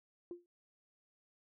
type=tone with exponential decay; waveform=sine; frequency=349.2 Hz; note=F4; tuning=in tune; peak=-38 dBFS; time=0.31-0.46 s; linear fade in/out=1 ms; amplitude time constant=32 ms; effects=tanh soft clip ceiling -36 dBFS